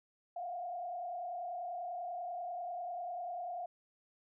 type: tone with frequency modulation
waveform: sine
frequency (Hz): 706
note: F5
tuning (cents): +19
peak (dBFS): -38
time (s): 0.36-3.66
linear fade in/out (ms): 5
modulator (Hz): 30.2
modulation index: 0.99
effects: none